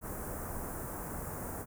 pink band-stop noise, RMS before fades -40 dBFS, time 0.01-1.66 s, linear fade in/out 50 ms, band 1500 to 8500 Hz, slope 24 dB/octave, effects none

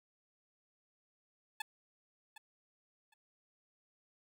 15% pulse tone with echo, 866 Hz, A5, 28 cents flat, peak -30 dBFS, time 1.6-1.62 s, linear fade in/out 5 ms, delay 760 ms, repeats 2, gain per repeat -14 dB, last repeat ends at 3.14 s, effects none

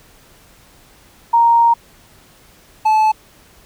sine / triangle tone pair in turn, 932.3 / 867.3 Hz, A#5 / A5, 0 / -25 cents, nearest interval minor second, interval 125 cents, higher first, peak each -8 dBFS, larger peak neither, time 1.33-1.74 / 2.85-3.12 s, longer first, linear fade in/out 10 ms, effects pink hiss -48 dBFS RMS until 3.65 s

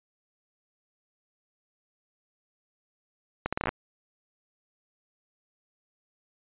accelerating click train, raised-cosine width 0.5 ms, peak -12 dBFS, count 9, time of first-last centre 3.46-3.691 s, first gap 66 ms, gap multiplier 0.74, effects resampled to 8000 Hz

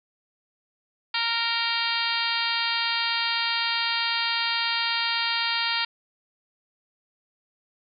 harmonic tone with a mistuned harmonic, 463.9 Hz, A#4, 8 cents flat, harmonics 2 / 3 / 4 / 5 / 6 / 7 / 8 / 9 / 10, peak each -32 / -32 / -32 / -32 / -32 / -32 / -32 / -32 / -32 dBFS, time 1.14-5.85 s, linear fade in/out 5 ms, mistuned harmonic 7, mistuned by -17 cents, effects none

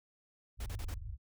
pink low-pass noise, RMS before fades -41 dBFS, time 0.57-1.18 s, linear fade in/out 50 ms, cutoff 110 Hz, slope 96 dB/octave
pink noise bursts, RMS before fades -48 dBFS, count 4, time 0.6-0.943 s, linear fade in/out 5 ms, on 61 ms, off 33 ms
effects none

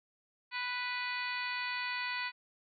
harmonic tone, 493.9 Hz, B4, in tune, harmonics 2 / 3 / 4 / 5 / 6 / 7 / 8 / 9, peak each -41 / -42 / -39 / -40 / -49 / -50 / -48 / -45 dBFS, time 0.51-2.32 s, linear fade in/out 50 ms, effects Opus 48 kbps

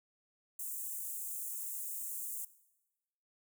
white high-pass noise, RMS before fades -41 dBFS, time 0.59-2.45 s, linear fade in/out 5 ms, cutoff 7100 Hz, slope 48 dB/octave, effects noise-tail reverb RT60 1.0 s tail -18 dB re dry

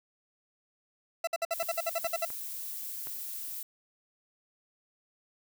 40% pulse tone bursts, 668 Hz, E5, 23 cents sharp, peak -27 dBFS, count 12, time 1.24-2.252 s, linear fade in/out 5 ms, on 33 ms, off 56 ms
violet noise, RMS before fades -39 dBFS, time 1.52-3.63 s, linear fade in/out 2 ms
clicks, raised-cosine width 0.5 ms, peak -30 dBFS, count 4, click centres 1.631 / 2.045 / 2.303 / 3.071 s
effects none

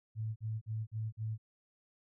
sine tone bursts, 110 Hz, A2, in tune, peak -34 dBFS, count 5, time 0.15-1.38 s, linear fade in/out 50 ms, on 210 ms, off 45 ms, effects none

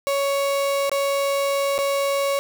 35% pulse tone with dropouts, 557 Hz, C#5, 8 cents sharp, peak -18 dBFS, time 0.07-2.39 s, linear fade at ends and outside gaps 0 ms, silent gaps 0.895-0.916 / 1.78-1.788 s, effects none

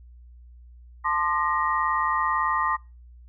sine tone cluster, 883 / 1046 / 1204 / 1880 Hz, A5 / C6 / D6 / A#6, +6 / -1 / +43 / +14 cents, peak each -30 / -25 / -26 / -30 dBFS, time 1.04-2.77 s, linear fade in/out 20 ms, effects noise-tail reverb RT60 0.3 s tail -26 dB re dry + added 60 Hz sine -45 dBFS peak until 3.28 s

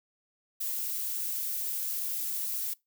violet noise, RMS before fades -33 dBFS, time 0.6-2.74 s, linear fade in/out 10 ms, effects noise-tail reverb RT60 0.2 s tail -23 dB re dry

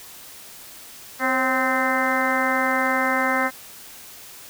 harmonic tone with a mistuned harmonic, 259 Hz, C4, 17 cents flat, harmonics 1 / 2 / 3 / 4 / 5 / 6 / 7 / 8, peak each -27 / -27 / -27 / -27 / -27 / -27 / -27 / -27 dBFS, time 1.19-3.51 s, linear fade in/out 50 ms, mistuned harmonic 2, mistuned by +55 cents, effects white hiss -42 dBFS RMS until 4.49 s

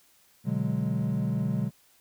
triangle chord, G# half-diminished seventh, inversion first, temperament equal, 123.47 / 146.83 / 185 / 207.7 Hz, B2 / D3 / F#3 / G#3, 0 / 0 / 0 / 0 cents, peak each -29 dBFS, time 0.44-1.71 s, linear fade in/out 50 ms, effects white hiss -62 dBFS RMS until 2 s

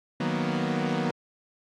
sawtooth chord, B major seventh, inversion first, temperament equal, 155.56 / 185 / 233.1 / 246.9 Hz, D#3 / F#3 / A#3 / B3, 0 / 0 / 0 / 0 cents, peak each -27 dBFS, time 0.2-1.11 s, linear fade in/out 5 ms, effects low-pass 4000 Hz 12 dB/octave + AAC 64 kbps

